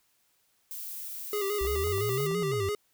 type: noise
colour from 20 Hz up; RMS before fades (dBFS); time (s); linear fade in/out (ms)
violet; -39; 0.71-2.27; 0
type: tone with vibrato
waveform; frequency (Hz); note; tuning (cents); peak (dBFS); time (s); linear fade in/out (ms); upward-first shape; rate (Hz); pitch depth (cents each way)
square; 403.9; G#4; -48; -29; 1.33-2.75; 2; square; 5.9; 51
type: exponential two-way sweep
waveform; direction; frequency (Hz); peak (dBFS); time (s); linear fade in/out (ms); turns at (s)
sine; up then down; 58.27 to 183 to 87.3; -31; 1.61-2.69; 0; 2.39
type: click train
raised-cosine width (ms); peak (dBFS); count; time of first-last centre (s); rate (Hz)
1; -31; 9; 1.65-2.535; 9.04
effects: white hiss -70 dBFS RMS until 2.93 s